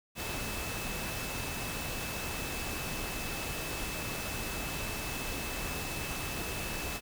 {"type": "tone in noise", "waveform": "sine", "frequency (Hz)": 2612, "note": "E7", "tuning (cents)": -17, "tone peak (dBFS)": -43, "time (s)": [0.15, 7.01], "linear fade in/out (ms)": 50, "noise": "pink", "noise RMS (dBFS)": -37, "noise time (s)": [0.15, 7.01], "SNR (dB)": -9, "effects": []}